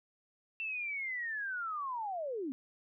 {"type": "linear sweep", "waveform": "sine", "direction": "down", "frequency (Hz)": [2694, 246.9], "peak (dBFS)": -35, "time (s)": [0.6, 2.52], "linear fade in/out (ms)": 0, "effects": []}